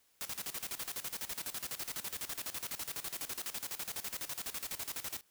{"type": "noise with tremolo", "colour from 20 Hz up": "white", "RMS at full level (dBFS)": -39, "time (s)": [0.21, 5.21], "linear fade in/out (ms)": 0, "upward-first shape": "square", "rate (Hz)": 12, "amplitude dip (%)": 80, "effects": ["white hiss -71 dBFS RMS until 5.3 s"]}